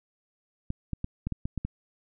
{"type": "clicks", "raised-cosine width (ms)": 5, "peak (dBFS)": -18, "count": 8, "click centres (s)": [0.704, 0.933, 1.044, 1.27, 1.323, 1.455, 1.577, 1.65], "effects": []}